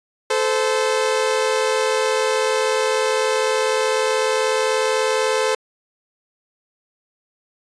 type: tone pair together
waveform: sawtooth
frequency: 436.6 / 516.7 Hz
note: A4 / C5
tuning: -13 / -22 cents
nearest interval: minor third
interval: 291 cents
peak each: -16 / -16 dBFS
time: 0.3-5.55 s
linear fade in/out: 5 ms
effects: resampled to 22050 Hz